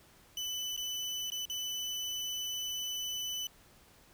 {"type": "tone with dropouts", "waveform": "30% pulse", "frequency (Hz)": 2996, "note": "F#7", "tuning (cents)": 21, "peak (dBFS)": -32, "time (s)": [0.37, 3.47], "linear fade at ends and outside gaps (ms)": 2, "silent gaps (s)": [[0.765, 0.775], [1.302, 1.319], [1.454, 1.498]], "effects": ["pink hiss -61 dBFS RMS until 4.13 s"]}